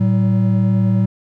triangle tone pair together, 112.06 / 190 Hz, A2 / F#3, +32 / +46 cents, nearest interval major sixth, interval 914 cents, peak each -13 dBFS, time 0-1.06 s, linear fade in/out 10 ms, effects none

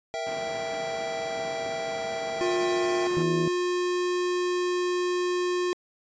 square chord, E diminished, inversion second, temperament equal, 466.2 / 659.3 / 784 Hz, Bb4 / E5 / G5, 0 / 0 / 0 cents, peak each -38 / -32 / -36 dBFS, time 0.14-3.07 s, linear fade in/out 0 ms
pink band-pass noise, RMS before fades -42 dBFS, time 0.26-3.23 s, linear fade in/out 10 ms, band 170 to 1900 Hz, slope 12 dB/octave
square tone with pitch glide, 355.8 to 358.1 Hz, F4 to F4, +32 to +43 cents, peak -25 dBFS, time 2.41-5.73 s, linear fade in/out 0 ms, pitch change +11 cents, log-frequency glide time 2.55-4.12 s
harmonic tone, 81.7 Hz, E2, 15 cents flat, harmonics 2 / 3 / 4 / 5 / 6 / 7 / 8, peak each -27 / -38 / -31 / -41 / -42 / -47 / -43 dBFS, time 3.17-3.48 s, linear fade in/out 0 ms
effects resampled to 16000 Hz

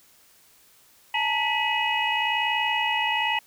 sine tone cluster, 858 / 919 / 1968 / 2536 / 2907 Hz, A5 / A#5 / B6 / D#7 / F#7, -44 / -25 / -7 / +32 / -31 cents, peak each -28 dBFS, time 1.14-3.39 s, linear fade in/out 5 ms, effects tanh soft clip ceiling -11 dBFS + white hiss -57 dBFS RMS until 3.46 s

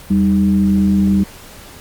sine tone with frequency modulation, 196 Hz, G3, in tune, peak -10 dBFS, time 0.1-1.24 s, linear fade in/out 10 ms, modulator 114 Hz, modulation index 0.53, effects pink hiss -38 dBFS RMS until 1.8 s + Opus 48 kbps

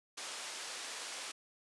white band-pass noise, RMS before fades -44 dBFS, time 0.17-1.32 s, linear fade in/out 10 ms, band 440 to 7000 Hz, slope 12 dB/octave, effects resampled to 24000 Hz

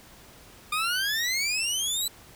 20% pulse exponential sweep, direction up, 1206 to 4033 Hz, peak -20 dBFS, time 0.72-2.08 s, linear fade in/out 5 ms, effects pink hiss -51 dBFS RMS until 2.35 s

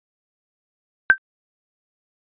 sine tone with exponential decay, 1560 Hz, G6, 9 cents flat, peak -3 dBFS, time 1.1-1.18 s, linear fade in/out 0 ms, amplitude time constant 16 ms, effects resampled to 8000 Hz

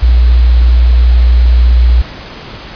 sine tone with quantisation, 60.1 Hz, B1, 46 cents flat, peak -3 dBFS, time 0.02-2.02 s, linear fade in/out 10 ms, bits 5, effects pink hiss -28 dBFS RMS until 2.75 s + resampled to 11025 Hz

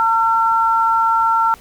sine tone pair together, 906 / 1357.5 Hz, A#5 / F6, -50 / -50 cents, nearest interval perfect fifth, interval 700 cents, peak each -15 dBFS, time 0-1.54 s, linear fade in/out 0 ms, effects pink hiss -45 dBFS RMS until 1.6 s

